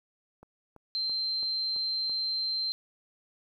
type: click train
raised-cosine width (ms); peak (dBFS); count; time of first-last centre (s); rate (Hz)
1; -36; 6; 0.43-2.097; 3
type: tone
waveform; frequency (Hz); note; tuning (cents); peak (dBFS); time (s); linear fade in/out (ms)
sine; 4129; C8; -24; -28; 0.95-2.72; 0
effects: 11-bit